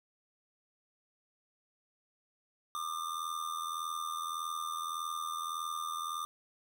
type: tone with amplitude modulation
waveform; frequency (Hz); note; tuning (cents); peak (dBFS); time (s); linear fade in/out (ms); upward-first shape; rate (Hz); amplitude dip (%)
square; 1199; D6; +36; -33; 2.75-6.25; 0; sine; 81.7; 70
effects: none